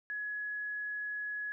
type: tone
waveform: sine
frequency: 1686 Hz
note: G#6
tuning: 26 cents sharp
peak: -35 dBFS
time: 0.1-1.52 s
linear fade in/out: 0 ms
effects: none